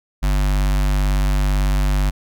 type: tone with notch filter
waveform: square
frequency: 49 Hz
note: G1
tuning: in tune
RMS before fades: -17 dBFS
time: 0.22-2.11 s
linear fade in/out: 20 ms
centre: 420 Hz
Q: 1.3
effects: none